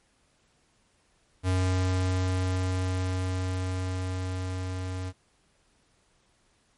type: tone with level ramp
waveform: square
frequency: 92.5 Hz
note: F#2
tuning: in tune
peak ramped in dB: -23 to -32 dBFS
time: 1.43-5.13 s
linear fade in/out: 50 ms
effects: pink hiss -67 dBFS RMS until 6.77 s + MP3 48 kbps